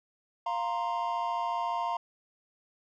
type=chord; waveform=triangle; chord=F suspended fourth; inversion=none; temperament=equal; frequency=698.5 / 932.3 / 1046.5 Hz; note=F5 / Bb5 / C6; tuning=0 / 0 / 0 cents; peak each=-32 / -30 / -33 dBFS; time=0.46-1.97 s; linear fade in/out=5 ms; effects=resampled to 16000 Hz